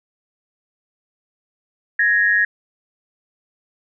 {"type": "tone pair together", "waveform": "sine", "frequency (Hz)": [1666.5, 1864.7], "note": ["G#6", "A#6"], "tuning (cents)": [5, 0], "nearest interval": "major second", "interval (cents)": 195, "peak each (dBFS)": -16, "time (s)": [1.99, 2.45], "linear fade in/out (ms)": 5, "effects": []}